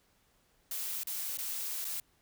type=noise with dropouts; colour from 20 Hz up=blue; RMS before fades=-37 dBFS; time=0.71-2 s; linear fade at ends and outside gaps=2 ms; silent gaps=1.034-1.07 / 1.373-1.386 / 1.845-1.85 s; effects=pink hiss -70 dBFS RMS until 2.21 s